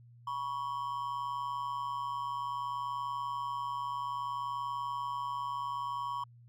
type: ring-modulated tone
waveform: triangle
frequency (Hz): 1041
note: C6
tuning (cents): -9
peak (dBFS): -29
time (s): 0.27-6.24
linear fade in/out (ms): 5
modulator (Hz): 70.3
effects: added 119 Hz sine -54 dBFS peak until 6.48 s